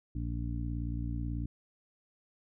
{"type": "harmonic tone", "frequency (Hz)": 58.27, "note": "A#1", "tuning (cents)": 0, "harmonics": [1, 2, 3, 4, 5], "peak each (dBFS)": [-35, -37, -45, -44, -42], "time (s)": [0.15, 1.46], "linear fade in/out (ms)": 5, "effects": []}